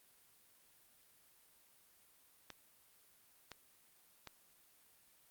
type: clicks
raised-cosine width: 0.2 ms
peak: -30 dBFS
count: 3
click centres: 2.503 / 3.517 / 4.273 s
effects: white hiss -68 dBFS RMS until 5.3 s + Opus 32 kbps

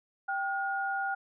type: tone pair together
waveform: sine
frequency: 784 / 1432.9 Hz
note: G5 / F6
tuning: 0 / +44 cents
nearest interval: minor seventh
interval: 1044 cents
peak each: -32 / -32 dBFS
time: 0.28-1.15 s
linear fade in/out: 10 ms
effects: none

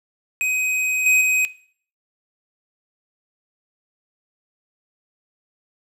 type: tone with level steps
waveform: square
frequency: 2517 Hz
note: D#7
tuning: 19 cents sharp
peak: -19 / -13 / -16 dBFS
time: 0.41-1.45 s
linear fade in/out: 0 ms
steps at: 1.06 / 1.21 s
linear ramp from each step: 2 ms
effects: noise-tail reverb RT60 0.5 s tail -17 dB re dry + low-pass 12000 Hz 12 dB/octave

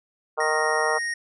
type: harmonic tone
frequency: 154.8 Hz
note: D#3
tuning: 9 cents flat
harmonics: 3 / 4 / 5 / 6 / 7 / 8 / 9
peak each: -27 / -28 / -29 / -30 / -30 / -31 / -32 dBFS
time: 0.37-0.99 s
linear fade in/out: 20 ms
type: tone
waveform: square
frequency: 1864.7 Hz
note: A#6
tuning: in tune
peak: -26 dBFS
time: 0.4-1.14 s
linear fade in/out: 5 ms
effects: resampled to 24000 Hz

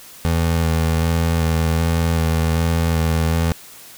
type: tone with vibrato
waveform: 25% pulse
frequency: 82 Hz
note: E2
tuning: 9 cents flat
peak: -12 dBFS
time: 0.25-3.52 s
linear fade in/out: 0 ms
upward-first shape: square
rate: 1.3 Hz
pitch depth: 19 cents each way
effects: white hiss -41 dBFS RMS until 3.97 s

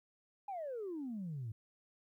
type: exponential sweep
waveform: sine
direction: down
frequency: 831 to 104.5 Hz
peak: -38 dBFS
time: 0.48-1.52 s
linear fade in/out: 5 ms
effects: tanh soft clip ceiling -36 dBFS + 13-bit

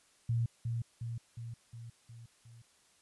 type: tone with echo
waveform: sine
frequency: 116.54 Hz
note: A#2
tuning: in tune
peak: -28 dBFS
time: 0.29-0.46 s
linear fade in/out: 5 ms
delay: 360 ms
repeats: 6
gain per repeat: -4 dB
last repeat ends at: 2.62 s
effects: white hiss -67 dBFS RMS until 3.01 s + resampled to 24000 Hz

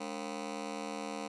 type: ring-modulated tone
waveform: 15% pulse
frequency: 249.9 Hz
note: B3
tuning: 21 cents sharp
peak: -28 dBFS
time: 0-1.28 s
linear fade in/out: 10 ms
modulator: 39.8 Hz
effects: resampled to 22050 Hz

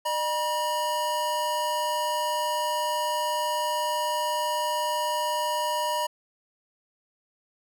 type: tone pair together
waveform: square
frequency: 606 / 962 Hz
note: D#5 / B5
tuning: -46 / -46 cents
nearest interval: minor sixth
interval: 800 cents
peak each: -31 / -27 dBFS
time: 0.05-6.07 s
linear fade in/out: 10 ms
effects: none

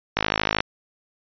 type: click train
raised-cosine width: 0.3 ms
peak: -3 dBFS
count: 24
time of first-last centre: 0.17-0.605 s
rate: 52.9 Hz
effects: resampled to 11025 Hz

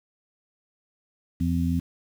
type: harmonic tone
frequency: 84.8 Hz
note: E2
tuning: 50 cents sharp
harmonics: 1 / 2 / 3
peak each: -26 / -26 / -26 dBFS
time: 1.4-1.8 s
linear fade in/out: 10 ms
effects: 8-bit

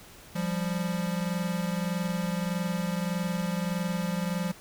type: tone pair together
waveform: square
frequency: 174.35 / 196 Hz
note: F3 / G3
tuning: -3 / 0 cents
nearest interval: major second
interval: 203 cents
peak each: -30 / -33 dBFS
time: 0.35-4.52 s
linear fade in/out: 10 ms
effects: pink hiss -50 dBFS RMS until 4.6 s

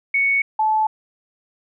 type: tone pair in turn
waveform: sine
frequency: 2221 / 867.8 Hz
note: C#7 / A5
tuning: +3 / -24 cents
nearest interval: octave + major third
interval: 1627 cents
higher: first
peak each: -15 dBFS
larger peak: neither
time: 0.14-0.42 / 0.59-0.87 s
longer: neither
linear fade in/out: 5 ms
effects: none

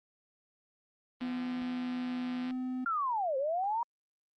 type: click train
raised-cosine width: 0.3 ms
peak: -31 dBFS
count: 223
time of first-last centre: 1.21-2.508 s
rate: 171 Hz
type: tone with pitch glide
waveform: triangle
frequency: 249.8 to 254.9 Hz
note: B3 to C4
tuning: +20 to -45 cents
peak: -31 dBFS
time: 1.21-2.85 s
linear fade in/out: 10 ms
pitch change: +35 cents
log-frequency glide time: 2.42-2.5 s
type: linear two-way sweep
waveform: sine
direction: down then up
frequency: 1410 to 515 to 962 Hz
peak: -29 dBFS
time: 2.86-3.83 s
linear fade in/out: 2 ms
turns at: 3.37 s
effects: Opus 24 kbps

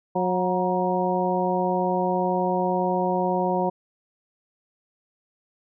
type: harmonic tone with a mistuned harmonic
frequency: 181.8 Hz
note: F#3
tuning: 30 cents flat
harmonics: 1 / 2 / 3 / 4 / 5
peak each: -27 / -27 / -27 / -27 / -27 dBFS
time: 0.15-3.7 s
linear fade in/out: 10 ms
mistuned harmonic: 5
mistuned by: +60 cents
effects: none

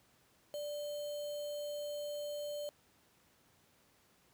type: tone with sample-and-hold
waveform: sine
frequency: 587.3 Hz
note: D5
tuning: in tune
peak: -38 dBFS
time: 0.54-2.69 s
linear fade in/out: 0 ms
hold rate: 3675 Hz
effects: pink hiss -69 dBFS RMS until 4.33 s + high-pass 80 Hz 12 dB/octave

